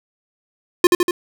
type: tone with echo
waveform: square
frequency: 353.6 Hz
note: F4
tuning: 22 cents sharp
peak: -7 dBFS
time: 0.84-0.87 s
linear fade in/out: 2 ms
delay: 80 ms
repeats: 3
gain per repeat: -3 dB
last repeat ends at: 1.11 s
effects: none